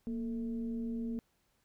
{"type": "tone with frequency modulation", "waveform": "sine", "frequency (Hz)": 233.1, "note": "A#3", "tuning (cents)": 0, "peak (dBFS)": -34, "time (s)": [0.07, 1.19], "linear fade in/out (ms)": 0, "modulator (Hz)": 209, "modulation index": 0.46, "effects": ["pink hiss -75 dBFS RMS until 1.64 s"]}